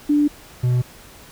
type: tone pair in turn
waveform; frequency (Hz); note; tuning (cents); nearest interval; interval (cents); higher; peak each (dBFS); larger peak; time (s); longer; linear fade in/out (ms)
sine / triangle; 293.7 / 124.06; D4 / B2; 0 / +8; octave + minor third; 1492; first; -13; neither; 0.09-0.28 / 0.63-0.82; neither; 10
effects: pink hiss -44 dBFS RMS until 1.31 s